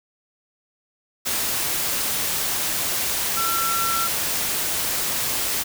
sine tone in noise, 1351 Hz, E6, 42 cents sharp, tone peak -23 dBFS, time 3.36-4.08 s, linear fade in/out 20 ms, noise white, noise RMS -24 dBFS, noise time 1.25-5.64 s, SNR -2 dB, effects none

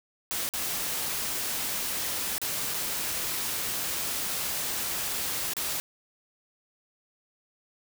white noise with dropouts, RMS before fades -31 dBFS, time 0.31-5.8 s, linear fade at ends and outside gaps 0 ms, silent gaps 0.49-0.537 / 2.381-2.416 / 2.739-2.743 / 5.535-5.567 s, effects none

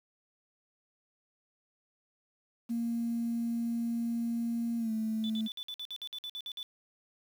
sine tone with pitch glide, 233.1 to 220 Hz, A#3 to A3, 0 to 0 cents, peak -29 dBFS, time 2.69-5.48 s, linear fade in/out 20 ms, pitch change -100 cents, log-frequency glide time 4.78-4.91 s
sine tone bursts, 3488 Hz, A7, 16 cents flat, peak -37 dBFS, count 13, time 5.24-6.629 s, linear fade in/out 0 ms, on 57 ms, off 54 ms
effects tanh soft clip ceiling -24 dBFS + 9-bit

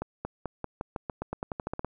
accelerating click train, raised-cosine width 1 ms, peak -18 dBFS, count 16, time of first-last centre 0.02-1.846 s, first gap 230 ms, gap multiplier 0.9, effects none

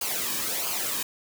white noise with flanger, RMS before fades -29 dBFS, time 0.01-1.03 s, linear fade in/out 5 ms, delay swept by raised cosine 0.53 to 1.47 ms, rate 1.5 Hz, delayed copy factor -0.6, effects none

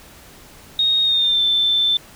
sine tone with pitch glide, 3729 to 3542 Hz, A#7 to A7, 0 to +11 cents, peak -14 dBFS, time 0.79-1.97 s, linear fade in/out 2 ms, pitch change -89 cents, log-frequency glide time 1.03-1.42 s, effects pink hiss -44 dBFS RMS until 2.15 s

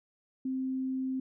sine tone, 261.6 Hz, C4, in tune, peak -30 dBFS, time 0.45-1.2 s, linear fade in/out 5 ms, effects none

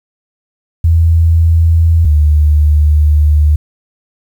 sine tone pair in turn, 82.41 / 75.14 Hz, E2 / D2, 0 / +40 cents, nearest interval major second, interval 160 cents, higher first, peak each -5 dBFS, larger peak neither, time 0.84-2.05 / 2.05-3.56 s, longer second, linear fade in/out 5 ms, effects 7-bit

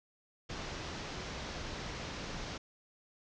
pink low-pass noise, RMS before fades -42 dBFS, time 0.49-2.58 s, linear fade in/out 10 ms, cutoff 6400 Hz, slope 48 dB/octave, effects none

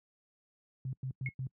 sine tone bursts, 130.81 Hz, C3, in tune, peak -34 dBFS, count 4, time 0.85-1.47 s, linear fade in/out 2 ms, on 80 ms, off 100 ms
sine tone with exponential decay, 2170 Hz, C#7, 37 cents flat, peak -31 dBFS, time 1.26-1.34 s, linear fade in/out 2 ms, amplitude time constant 16 ms
effects noise-tail reverb RT60 0.1 s tail -26 dB re dry + high-pass 60 Hz 12 dB/octave

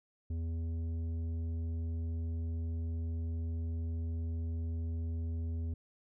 sine tone with tanh clipping, 82.41 Hz, E2, in tune, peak -35 dBFS, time 0.3-5.74 s, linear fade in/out 5 ms, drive 9 dB, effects none

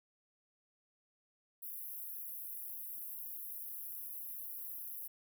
pink high-pass noise, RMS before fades -45 dBFS, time 1.62-5.08 s, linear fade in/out 10 ms, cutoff 11000 Hz, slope 96 dB/octave, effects none

